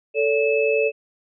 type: tone cluster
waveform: sine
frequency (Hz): 440.7 / 571 / 2603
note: A4 / D5 / E7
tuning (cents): +3 / -49 / -22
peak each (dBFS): -19 / -22 / -24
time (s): 0.14-0.92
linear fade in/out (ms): 50
effects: none